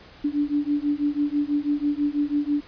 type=beating tone pair; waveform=sine; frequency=288.5 / 294.6 Hz; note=D4 / D4; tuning=-31 / +6 cents; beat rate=6.1 Hz; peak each=-24 dBFS; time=0.24-2.61 s; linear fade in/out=10 ms; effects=pink hiss -48 dBFS RMS until 2.67 s + resampled to 11025 Hz